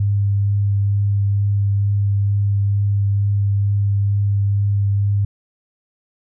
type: tone with vibrato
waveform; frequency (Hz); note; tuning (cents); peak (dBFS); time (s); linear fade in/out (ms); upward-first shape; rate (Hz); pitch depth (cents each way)
sine; 100.7; G2; +47; -14; 0-5.25; 5; triangle; 2.2; 12
effects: none